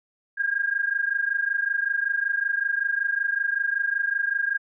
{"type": "tone pair together", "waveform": "sine", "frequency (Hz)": [1606.7, 1632], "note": ["G6", "G#6"], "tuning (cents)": [42, -31], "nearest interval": "unison", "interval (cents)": 27, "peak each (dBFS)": -25, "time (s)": [0.37, 4.58], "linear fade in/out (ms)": 20, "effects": []}